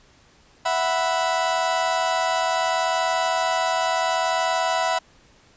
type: chord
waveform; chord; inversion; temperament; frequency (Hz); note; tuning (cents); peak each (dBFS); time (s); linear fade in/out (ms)
35% pulse; E suspended second; none; equal; 659.3 / 740 / 987.8; E5 / F#5 / B5; 0 / 0 / 0; -23; 0.65-4.99; 10
effects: pink hiss -55 dBFS RMS until 5.56 s + resampled to 16000 Hz